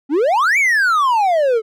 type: exponential two-way sweep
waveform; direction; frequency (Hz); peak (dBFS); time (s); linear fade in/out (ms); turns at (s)
triangle; up then down; 261.4 to 2349 to 424.5; -10; 0.09-1.62; 50; 0.58
effects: none